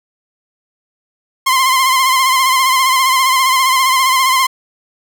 sawtooth tone with vibrato, 1046.5 Hz, C6, in tune, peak -6 dBFS, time 1.46-4.47 s, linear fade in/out 10 ms, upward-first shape sine, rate 15 Hz, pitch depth 51 cents each way, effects none

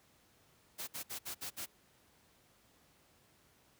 white noise bursts, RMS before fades -42 dBFS, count 6, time 0.78-1.662 s, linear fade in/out 20 ms, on 97 ms, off 60 ms, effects pink hiss -68 dBFS RMS until 3.79 s + high-pass 60 Hz 12 dB/octave

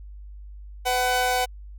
sawtooth tone pair together, 501.2 / 751 Hz, B4 / F#5, +25 / +26 cents, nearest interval perfect fifth, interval 701 cents, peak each -23 / -18 dBFS, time 0.85-1.46 s, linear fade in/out 20 ms, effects added 50 Hz sine -38 dBFS peak until 1.78 s

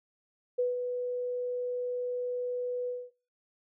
sine tone with ADSR envelope, 493.9 Hz, B4, in tune, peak -24 dBFS, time 0.58-3.11 s, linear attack 13 ms, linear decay 160 ms, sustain -6 dB, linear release 230 ms, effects noise-tail reverb RT60 0.4 s tail -24 dB re dry

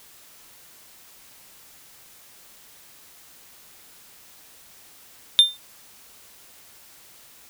triangle tone with exponential decay, 3600 Hz, A7, 39 cents sharp, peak -5 dBFS, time 5.39-5.57 s, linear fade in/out 0 ms, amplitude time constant 38 ms, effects white hiss -50 dBFS RMS until 7.49 s

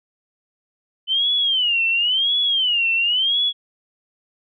sine tone with vibrato, 3022 Hz, F#7, 36 cents sharp, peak -16 dBFS, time 1.07-3.53 s, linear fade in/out 50 ms, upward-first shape sine, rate 0.95 Hz, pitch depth 200 cents each way, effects none

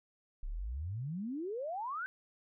sine exponential sweep, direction up, 30.66 to 1568 Hz, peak -36 dBFS, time 0.43-2.06 s, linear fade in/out 0 ms, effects none

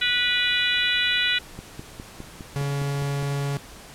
harmonic tone, 490 Hz, B4, 14 cents flat, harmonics 3 / 4 / 5 / 6 / 7 / 8, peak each -27 / -27 / -27 / -27 / -27 / -27 dBFS, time 0.01-1.39 s, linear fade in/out 10 ms
click train, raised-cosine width 3 ms, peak -23 dBFS, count 9, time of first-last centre 1.59-3.226 s, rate 4.89 Hz
45% pulse tone, 140.9 Hz, C#3, 29 cents sharp, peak -24 dBFS, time 2.56-3.57 s, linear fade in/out 0 ms
effects pink hiss -44 dBFS RMS until 3.94 s + low-pass 12000 Hz 12 dB/octave

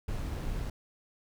brown noise with amplitude modulation, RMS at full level -33 dBFS, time 0.08-0.7 s, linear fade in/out 5 ms, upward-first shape sine, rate 108 Hz, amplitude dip 25%, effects none

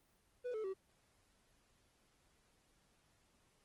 triangle tone with pitch steps, 493.9 / 435 / 383.1 Hz, B4 / A4 / G4, 0 / -20 / -40 cents, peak -37 dBFS, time 0.44-0.74 s, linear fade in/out 20 ms, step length 100 ms, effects pink hiss -74 dBFS RMS until 3.64 s + Opus 24 kbps

